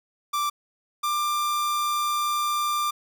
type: tone pair in turn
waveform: 45% pulse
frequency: 1174.7 / 1188.3 Hz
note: D6 / D6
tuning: 0 / +20 cents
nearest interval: unison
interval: 20 cents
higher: second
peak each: -23 dBFS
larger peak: neither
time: 0.33-0.5 / 1.03-2.91 s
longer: second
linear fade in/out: 10 ms
effects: none